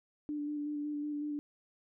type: tone with vibrato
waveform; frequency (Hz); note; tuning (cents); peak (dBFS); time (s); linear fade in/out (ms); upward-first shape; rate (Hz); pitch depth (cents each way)
sine; 295; D4; +8; -34; 0.29-1.39; 0; square; 5.4; 15
effects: none